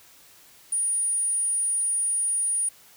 sine tone, 9580 Hz, D9, 33 cents sharp, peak -22 dBFS, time 0.72-2.69 s, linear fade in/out 5 ms, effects white hiss -53 dBFS RMS until 2.96 s

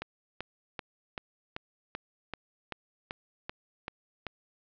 click train, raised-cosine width 0.3 ms, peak -19 dBFS, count 12, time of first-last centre 0.02-4.267 s, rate 2.59 Hz, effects low-pass 4000 Hz 12 dB/octave

